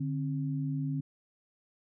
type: tone pair together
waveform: sine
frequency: 146.83 / 266.8 Hz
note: D3 / C4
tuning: 0 / +34 cents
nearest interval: minor seventh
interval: 1034 cents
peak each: -31 / -35 dBFS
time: 0-1.01 s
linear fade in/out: 10 ms
effects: none